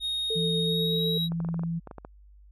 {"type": "tone with pitch glide", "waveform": "triangle", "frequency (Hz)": [3729, 3843], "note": ["A#7", "B7"], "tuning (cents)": [0, -48], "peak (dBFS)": -26, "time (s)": [0, 1.29], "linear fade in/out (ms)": 50, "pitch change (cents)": 52, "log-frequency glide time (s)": [0.6, 1.09]}
{"type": "tone with tremolo", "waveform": "sine", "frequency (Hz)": 443.9, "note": "A4", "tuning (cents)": 15, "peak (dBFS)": -28, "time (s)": [0.3, 1.18], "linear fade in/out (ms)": 5, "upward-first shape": "triangle", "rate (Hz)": 8.1, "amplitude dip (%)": 30}
{"type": "tone", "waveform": "sine", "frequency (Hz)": 167.3, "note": "E3", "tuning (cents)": 26, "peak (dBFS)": -27, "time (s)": [0.35, 1.8], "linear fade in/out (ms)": 20}
{"type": "clicks", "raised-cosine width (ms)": 1, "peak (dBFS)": -26, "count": 11, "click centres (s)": [1.32, 1.403, 1.448, 1.488, 1.543, 1.594, 1.635, 1.873, 1.912, 1.983, 2.049]}
{"effects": ["added 50 Hz sine -50 dBFS peak until 2.51 s"]}